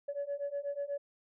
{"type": "beating tone pair", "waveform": "sine", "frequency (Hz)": [564, 572.2], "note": ["C#5", "D5"], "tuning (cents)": [30, -45], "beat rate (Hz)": 8.2, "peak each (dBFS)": [-37, -36], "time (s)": [0.08, 0.98], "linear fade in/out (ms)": 10, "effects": ["tanh soft clip ceiling -29 dBFS"]}